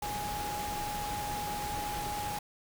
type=tone in noise; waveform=sine; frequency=829 Hz; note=G#5; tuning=3 cents flat; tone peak=-35 dBFS; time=0.02-2.39 s; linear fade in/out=5 ms; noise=pink; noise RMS=-39 dBFS; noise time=0.02-2.39 s; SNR=+1 dB; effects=none